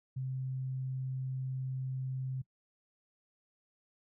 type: tone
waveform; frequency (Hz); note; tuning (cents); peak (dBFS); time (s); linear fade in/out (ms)
sine; 130.81; C3; 0; -34; 0.16-2.42; 10
effects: noise-tail reverb RT60 0.1 s tail -21 dB re dry